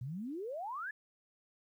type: exponential sweep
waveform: sine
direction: up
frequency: 116.54 to 1760 Hz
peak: -38 dBFS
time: 0.01-0.91 s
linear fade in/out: 5 ms
effects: 12-bit